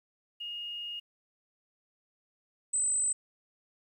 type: tone pair in turn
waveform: sine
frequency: 2855 / 8075 Hz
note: F7 / B8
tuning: +37 / +37 cents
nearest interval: octave + tritone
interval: 1800 cents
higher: second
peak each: -36 / -26 dBFS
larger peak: second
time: 0.4-1 / 2.73-3.13 s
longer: first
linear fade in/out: 10 ms
effects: 11-bit